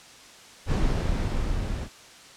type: noise with level ramp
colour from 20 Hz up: brown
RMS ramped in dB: -22 to -30 dBFS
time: 0.66-1.89 s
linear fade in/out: 50 ms
effects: white hiss -48 dBFS RMS until 2.36 s + low-pass 7000 Hz 12 dB/octave